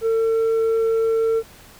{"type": "tone with tanh clipping", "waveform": "sine", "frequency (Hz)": 450.6, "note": "A4", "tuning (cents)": 41, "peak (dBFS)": -17, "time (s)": [0.01, 1.43], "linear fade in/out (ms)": 50, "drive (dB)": 3, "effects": ["pink hiss -46 dBFS RMS until 1.79 s"]}